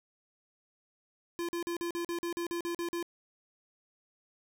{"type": "tone bursts", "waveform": "square", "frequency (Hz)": 343, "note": "F4", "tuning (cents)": -31, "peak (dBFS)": -33, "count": 12, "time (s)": [1.39, 3.027], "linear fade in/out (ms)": 0, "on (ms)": 97, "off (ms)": 43, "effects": []}